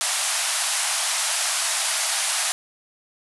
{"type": "band-pass noise", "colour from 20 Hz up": "white", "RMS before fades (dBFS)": -24, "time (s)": [0.01, 2.52], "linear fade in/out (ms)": 0, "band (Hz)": [610, 11000], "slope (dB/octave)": 96, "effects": []}